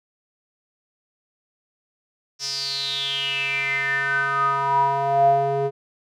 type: tone with band-pass filter sweep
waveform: square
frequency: 138.59 Hz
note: C#3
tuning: in tune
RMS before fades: -22 dBFS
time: 2.39-5.71 s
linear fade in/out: 50 ms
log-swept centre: 5500 to 500 Hz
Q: 9.3
effects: none